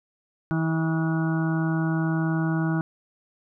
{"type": "harmonic tone with a mistuned harmonic", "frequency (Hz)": 161.5, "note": "E3", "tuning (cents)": -35, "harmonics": [1, 2, 4, 5, 6, 7, 8, 9], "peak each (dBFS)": [-23, -27, -38, -38, -42, -40, -42, -35], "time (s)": [0.51, 2.81], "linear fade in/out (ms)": 0, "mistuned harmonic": 8, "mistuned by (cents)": -31, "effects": []}